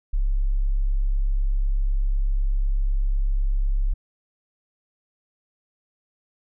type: tone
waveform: sine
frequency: 34 Hz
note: C#1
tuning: 33 cents flat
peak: -18 dBFS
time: 0.13-3.94 s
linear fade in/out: 10 ms
effects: none